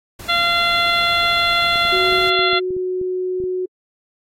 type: noise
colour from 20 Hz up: pink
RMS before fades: -36 dBFS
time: 0.19-2.3 s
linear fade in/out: 5 ms
type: harmonic tone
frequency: 688 Hz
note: F5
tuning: 26 cents flat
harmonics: 1 / 2 / 3 / 4 / 5 / 6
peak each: -23 / -19 / -21 / -25 / -20 / -25 dBFS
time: 0.28-2.6 s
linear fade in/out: 20 ms
type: clicks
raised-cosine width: 3 ms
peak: -23 dBFS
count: 10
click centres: 1.758 / 1.852 / 2.126 / 2.392 / 2.532 / 2.706 / 2.766 / 3.014 / 3.402 / 3.439 s
type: tone with pitch glide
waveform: sine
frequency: 370.7 to 367.9 Hz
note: F#4 to F#4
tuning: +3 to -10 cents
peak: -19 dBFS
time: 1.92-3.66 s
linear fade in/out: 10 ms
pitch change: -13 cents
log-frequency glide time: 2.41-2.61 s
effects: AAC 48 kbps